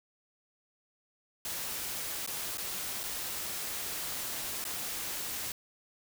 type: noise with dropouts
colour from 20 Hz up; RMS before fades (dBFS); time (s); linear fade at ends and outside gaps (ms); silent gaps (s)
white; -37; 1.45-5.52; 1; 2.263-2.275 / 2.573-2.581 / 3.033-3.037 / 4.641-4.651
effects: none